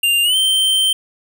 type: tone with pitch glide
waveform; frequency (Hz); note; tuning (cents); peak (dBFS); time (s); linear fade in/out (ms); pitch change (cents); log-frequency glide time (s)
square; 2794 to 3118; F7 to G7; 0 to -10; -13; 0.03-0.93; 5; +190; 0.23-0.36
effects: none